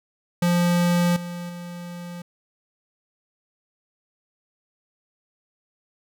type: tone with level steps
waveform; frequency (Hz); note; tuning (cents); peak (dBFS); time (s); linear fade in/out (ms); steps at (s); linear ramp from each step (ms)
square; 174.61; F3; 0; -18 / -31 / -34; 0.42-2.22; 5; 1.16 / 1.49; 5
effects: none